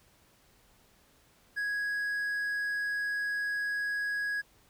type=tone; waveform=triangle; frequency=1661.2 Hz; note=G#6; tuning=in tune; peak=-28 dBFS; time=1.56-4.42 s; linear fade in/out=20 ms; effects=pink hiss -64 dBFS RMS until 4.69 s